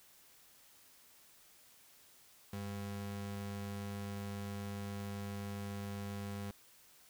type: ring-modulated tone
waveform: square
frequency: 149.8 Hz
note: D3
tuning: 35 cents sharp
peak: -38 dBFS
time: 2.53-6.51 s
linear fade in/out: 2 ms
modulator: 53.7 Hz
effects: white hiss -63 dBFS RMS until 7.09 s